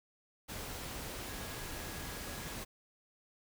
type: tone in noise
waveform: sine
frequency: 1661.2 Hz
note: G#6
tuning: in tune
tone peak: -54 dBFS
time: 1.28-2.54 s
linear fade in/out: 20 ms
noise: pink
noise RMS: -43 dBFS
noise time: 0.48-2.65 s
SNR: -14 dB
effects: none